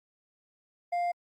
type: tone with hard clipping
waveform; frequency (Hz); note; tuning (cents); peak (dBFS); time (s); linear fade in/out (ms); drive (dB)
sine; 700; F5; +4; -28; 0.92-1.12; 10; 4
effects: Opus 48 kbps